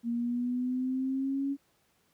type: exponential sweep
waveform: sine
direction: up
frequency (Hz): 233.1 to 280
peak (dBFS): -28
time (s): 0.03-1.57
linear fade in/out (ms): 50
effects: pink hiss -70 dBFS RMS until 2.13 s + high-pass 80 Hz 12 dB/octave